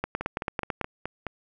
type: two click trains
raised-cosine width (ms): 0.5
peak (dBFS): -16 / -12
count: 6 / 8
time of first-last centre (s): 0.21-1.267 / 0.04-0.813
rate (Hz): 4.73 / 9.06
effects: none